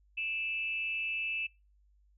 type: tone with frequency modulation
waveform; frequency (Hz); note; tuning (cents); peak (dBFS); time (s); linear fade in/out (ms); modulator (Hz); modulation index
sine; 2637; E7; 0; -32; 0.17-1.47; 10; 251; 0.42
effects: noise-tail reverb RT60 0.3 s tail -26 dB re dry + added 50 Hz sine -63 dBFS peak until 2.17 s